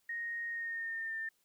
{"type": "tone with pitch glide", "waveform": "sine", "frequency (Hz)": [1864.7, 1798.1], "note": ["A#6", "A6"], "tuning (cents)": [0, 37], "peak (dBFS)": -36, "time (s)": [0.09, 1.29], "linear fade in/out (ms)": 5, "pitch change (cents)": -63, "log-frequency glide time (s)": [0.49, 1.17], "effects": ["white hiss -75 dBFS RMS until 1.44 s"]}